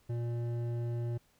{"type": "tone with hard clipping", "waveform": "sine", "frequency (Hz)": 118.5, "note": "A#2", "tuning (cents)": 29, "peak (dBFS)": -34, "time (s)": [0.09, 1.18], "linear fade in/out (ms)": 10, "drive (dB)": 10, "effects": ["pink hiss -69 dBFS RMS until 1.39 s"]}